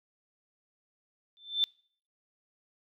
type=tone with exponential growth; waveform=sine; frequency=3545 Hz; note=A7; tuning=12 cents sharp; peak=-20 dBFS; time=1.37-1.64 s; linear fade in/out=0 ms; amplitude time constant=58 ms; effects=noise-tail reverb RT60 0.5 s tail -26 dB re dry